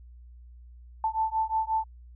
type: beating tone pair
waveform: sine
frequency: 880 / 885.6 Hz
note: A5 / A5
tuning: 0 / +11 cents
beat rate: 5.6 Hz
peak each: -28 dBFS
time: 1.04-1.84 s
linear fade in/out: 2 ms
effects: added 60 Hz sine -46 dBFS peak until 2.15 s